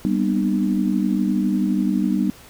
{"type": "tone cluster", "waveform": "sine", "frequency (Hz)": [195.7, 242.9, 254.9, 303.1], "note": ["G3", "B3", "C4", "D#4"], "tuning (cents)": [-3, -29, -45, -45], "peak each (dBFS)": [-20, -23, -29, -23], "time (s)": [0.05, 2.3], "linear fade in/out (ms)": 0, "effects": ["pink hiss -45 dBFS RMS until 2.49 s"]}